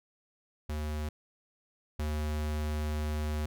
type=tone pair in turn; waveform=square; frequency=75.8 / 75.8 Hz; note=D#2 / D#2; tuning=-45 / -45 cents; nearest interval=unison; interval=0 cents; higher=neither; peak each=-33 / -31 dBFS; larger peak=second; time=0.69-1.09 / 1.99-3.46 s; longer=second; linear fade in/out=5 ms; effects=none